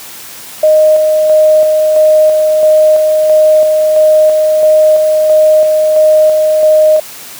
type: tone with tremolo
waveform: sine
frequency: 619 Hz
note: D#5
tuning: 9 cents flat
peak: -3 dBFS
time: 0.63-7 s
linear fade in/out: 5 ms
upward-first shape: square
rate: 1.5 Hz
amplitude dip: 30%
effects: white hiss -29 dBFS RMS until 7.39 s + high-pass 100 Hz 12 dB/octave